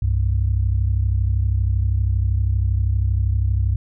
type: tone pair together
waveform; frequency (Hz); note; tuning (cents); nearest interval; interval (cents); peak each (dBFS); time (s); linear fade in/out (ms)
sine; 65.37 / 98; C2 / G2; -1 / 0; perfect fifth; 701; -18; 0.02-3.76; 5
effects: tanh soft clip ceiling -9 dBFS